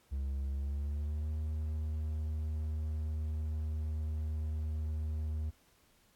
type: tone with pitch glide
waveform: triangle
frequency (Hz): 68.4 to 77.22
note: C#2 to D#2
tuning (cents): -23 to -13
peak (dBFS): -31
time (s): 0.11-5.51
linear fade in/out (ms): 20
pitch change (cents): +210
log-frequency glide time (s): 0.48-1.34
effects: pink hiss -68 dBFS RMS until 6.15 s + AAC 64 kbps